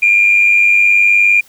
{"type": "tone with amplitude modulation", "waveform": "sine", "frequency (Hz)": 2406, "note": "D7", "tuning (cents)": 41, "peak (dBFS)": -3, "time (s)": [0.02, 1.41], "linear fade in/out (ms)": 10, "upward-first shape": "sine", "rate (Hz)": 99.7, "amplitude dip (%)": 65, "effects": ["tanh soft clip ceiling 0 dBFS", "white hiss -46 dBFS RMS until 1.48 s"]}